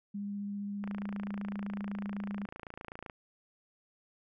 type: tone with vibrato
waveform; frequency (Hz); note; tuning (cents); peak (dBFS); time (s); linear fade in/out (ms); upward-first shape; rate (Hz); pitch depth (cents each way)
sine; 202.4; G#3; -44; -35; 0.14-2.46; 10; triangle; 15; 10
type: click train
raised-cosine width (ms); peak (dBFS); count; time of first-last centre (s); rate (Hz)
0.5; -28; 64; 0.84-3.098; 27.9
effects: none